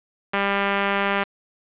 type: tone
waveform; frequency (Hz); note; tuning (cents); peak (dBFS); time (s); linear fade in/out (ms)
5% pulse; 199; G3; +26; -8; 0.33-1.24; 10
effects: resampled to 8000 Hz + 7-bit